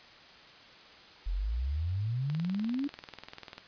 sine exponential sweep, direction up, 41.2 to 293.7 Hz, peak -29 dBFS, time 1.26-2.88 s, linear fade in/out 10 ms
click train, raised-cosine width 0.2 ms, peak -25 dBFS, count 27, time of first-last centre 2.3-3.581 s, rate 20.3 Hz
effects white hiss -53 dBFS RMS until 3.67 s + resampled to 11025 Hz

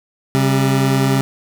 25% pulse tone pair together, 134.42 / 196.4 Hz, C3 / G3, +47 / +4 cents, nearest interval perfect fifth, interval 657 cents, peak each -10 / -17 dBFS, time 0.35-1.21 s, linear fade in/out 0 ms, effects none

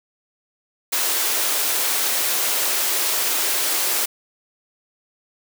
white high-pass noise, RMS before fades -21 dBFS, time 0.92-4.06 s, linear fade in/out 10 ms, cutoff 310 Hz, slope 24 dB/octave, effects none

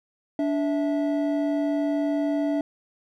triangle tone pair together, 290.7 / 654 Hz, D4 / E5, -18 / -14 cents, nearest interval octave + major second, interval 1404 cents, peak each -21 / -26 dBFS, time 0.39-2.61 s, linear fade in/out 2 ms, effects none

